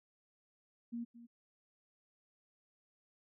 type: tone with echo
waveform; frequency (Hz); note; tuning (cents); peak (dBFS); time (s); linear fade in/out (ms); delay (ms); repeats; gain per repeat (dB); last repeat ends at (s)
sine; 235.4; A#3; +17; -38; 0.92-1.05; 20; 220; 1; -14; 1.27
effects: none